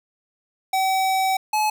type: tone pair in turn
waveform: square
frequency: 763 / 854.9 Hz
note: G5 / G#5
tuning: -47 / +50 cents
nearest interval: major second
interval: 197 cents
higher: second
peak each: -19 dBFS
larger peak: neither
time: 0.73-1.37 / 1.53-1.7 s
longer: first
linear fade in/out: 5 ms
effects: none